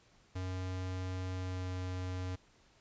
square tone with pitch glide, 92.5 to 91.86 Hz, F#2 to F#2, 0 to -12 cents, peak -37 dBFS, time 0.35-2.36 s, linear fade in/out 10 ms, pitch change -12 cents, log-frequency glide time 1.34-1.66 s, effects pink hiss -66 dBFS RMS until 2.8 s + resampled to 16000 Hz

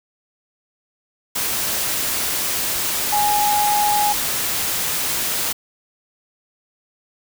sine tone in noise, 830.6 Hz, G#5, in tune, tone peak -16 dBFS, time 3.12-4.13 s, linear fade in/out 10 ms, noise white, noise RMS -22 dBFS, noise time 1.35-5.53 s, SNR +3 dB, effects none

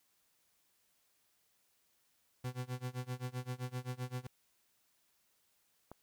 40% pulse tone with tremolo, 125.7 Hz, B2, 31 cents sharp, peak -35 dBFS, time 2.44-4.27 s, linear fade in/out 5 ms, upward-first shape sine, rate 7.7 Hz, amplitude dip 95%
click, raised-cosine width 1 ms, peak -34 dBFS, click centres 5.916 s
effects white hiss -75 dBFS RMS until 6.02 s

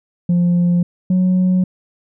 sine tone pair in turn, 175 / 183.86 Hz, F3 / F#3, +4 / -11 cents, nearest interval minor second, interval 85 cents, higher second, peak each -9 dBFS, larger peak neither, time 0.29-0.83 / 1.1-1.64 s, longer neither, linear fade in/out 5 ms, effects tanh soft clip ceiling -10 dBFS

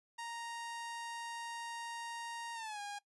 sawtooth tone with pitch glide, 932.3 to 816.3 Hz, A#5 to G#5, 0 to -30 cents, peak -38 dBFS, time 0.18-2.99 s, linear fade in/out 10 ms, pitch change -230 cents, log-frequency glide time 2.54-2.8 s, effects noise-tail reverb RT60 0.1 s tail -19 dB re dry + resampled to 24000 Hz

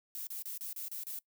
violet noise bursts, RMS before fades -41 dBFS, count 7, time 0.15-1.188 s, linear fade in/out 0 ms, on 120 ms, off 33 ms, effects noise-tail reverb RT60 0.1 s tail -22 dB re dry

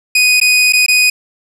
sawtooth tone with dropouts, 2489 Hz, D#7, in tune, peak -4 dBFS, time 0.15-1.1 s, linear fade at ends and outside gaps 5 ms, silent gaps 0.401-0.413 / 0.725-0.733 / 0.863-0.882 s, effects low-pass 12000 Hz 12 dB/octave + 7-bit

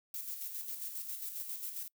violet noise with tremolo, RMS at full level -40 dBFS, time 0.14-1.88 s, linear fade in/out 2 ms, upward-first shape square, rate 7.4 Hz, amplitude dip 45%, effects noise-tail reverb RT60 0.1 s tail -25 dB re dry

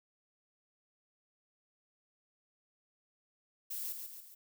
violet noise with echo, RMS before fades -40 dBFS, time 3.7-3.93 s, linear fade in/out 10 ms, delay 140 ms, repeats 3, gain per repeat -5 dB, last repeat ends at 4.35 s, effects none

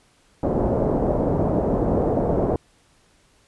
white low-pass noise, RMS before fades -21 dBFS, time 0.43-2.56 s, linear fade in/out 2 ms, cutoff 630 Hz, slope 24 dB/octave, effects pink hiss -59 dBFS RMS until 3.47 s + resampled to 24000 Hz

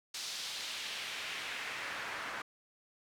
pink noise with band-pass filter sweep, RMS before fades -41 dBFS, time 0.14-2.42 s, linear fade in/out 5 ms, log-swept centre 4900 to 1400 Hz, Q 1.4, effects none

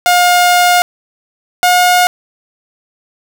sawtooth tone pair in turn, 712 / 718.6 Hz, F5 / F5, +33 / +49 cents, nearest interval unison, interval 16 cents, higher second, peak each -3 dBFS, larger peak neither, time 0.06-0.82 / 1.63-2.07 s, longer first, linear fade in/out 0 ms, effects none

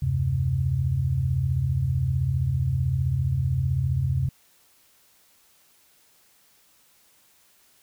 sine tone cluster, 77.5 / 92.9 / 131.6 Hz, D#2 / F#2 / C3, -6 / +7 / +10 cents, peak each -29 / -27 / -23 dBFS, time 0.02-4.29 s, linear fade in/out 5 ms, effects white hiss -60 dBFS RMS until 7.82 s

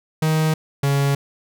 45% pulse tone pair in turn, 157.1 / 139.96 Hz, D#3 / C#3, +17 / +17 cents, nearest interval major second, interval 200 cents, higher first, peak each -16 dBFS, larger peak neither, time 0.22-0.54 / 0.83-1.15 s, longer neither, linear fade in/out 5 ms, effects none

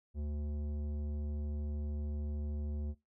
sine tone with tanh clipping, 73.9 Hz, D2, 11 cents sharp, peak -37 dBFS, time 0.14-2.95 s, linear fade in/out 50 ms, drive 13 dB, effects noise-tail reverb RT60 0.2 s tail -21 dB re dry

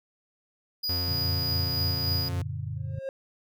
square tone with tremolo, 4912 Hz, D#8, 23 cents flat, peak -27 dBFS, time 0.83-2.29 s, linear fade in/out 10 ms, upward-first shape triangle, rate 3.3 Hz, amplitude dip 30%
45% pulse tone, 88.8 Hz, F2, 29 cents sharp, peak -30 dBFS, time 0.89-2.42 s, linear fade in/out 5 ms
sine chord, Gb augmented, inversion none, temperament just, 92.5 / 115.62 / 144.53 Hz, Gb2 / Bb2 / D3, 0 / -14 / -27 cents, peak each -35 dBFS, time 1.08-2.99 s, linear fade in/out 5 ms
triangle tone with exponential growth, 537 Hz, C5, 45 cents sharp, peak -26 dBFS, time 2.76-3.09 s, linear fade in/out 1 ms, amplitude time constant 70 ms
effects none

